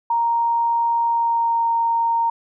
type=tone with pitch glide; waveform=sine; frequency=932.3 to 924.8 Hz; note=A#5 to A#5; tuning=0 to -14 cents; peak=-16 dBFS; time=0.1-2.3 s; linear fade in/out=5 ms; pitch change=-14 cents; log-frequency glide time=1.04-1.67 s; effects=none